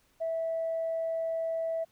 sine tone, 655 Hz, E5, 11 cents flat, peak -28 dBFS, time 0.2-1.85 s, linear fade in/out 20 ms, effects tanh soft clip ceiling -24 dBFS + pink hiss -68 dBFS RMS until 1.91 s

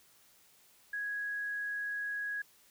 sine tone, 1661.2 Hz, G#6, in tune, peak -34 dBFS, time 0.93-2.42 s, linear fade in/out 5 ms, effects white hiss -64 dBFS RMS until 2.7 s

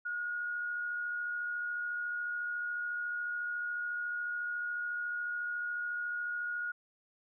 sine tone with amplitude modulation, 1440 Hz, F#6, 47 cents flat, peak -32 dBFS, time 0.05-6.72 s, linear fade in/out 10 ms, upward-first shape sine, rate 74 Hz, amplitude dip 35%, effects none

